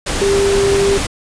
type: tone in noise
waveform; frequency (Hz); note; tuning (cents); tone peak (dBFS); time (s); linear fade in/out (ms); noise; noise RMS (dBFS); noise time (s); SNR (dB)
sine; 396.8; G4; +21; -11; 0.21-0.98; 10; pink; -19; 0.06-1.07; +5
effects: resampled to 22050 Hz